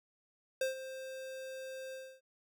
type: tone with ADSR envelope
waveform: square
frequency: 525 Hz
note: C5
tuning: 6 cents sharp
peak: -30 dBFS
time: 0.61-2.21 s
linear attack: 4 ms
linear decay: 130 ms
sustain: -13 dB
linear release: 280 ms
effects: none